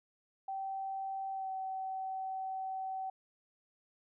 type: tone with pitch glide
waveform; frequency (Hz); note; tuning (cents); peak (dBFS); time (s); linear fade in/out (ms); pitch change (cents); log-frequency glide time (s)
sine; 774 to 762.5; G5 to G5; -22 to -48; -36; 0.48-3.1; 5; -26; 1.32-1.5
effects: none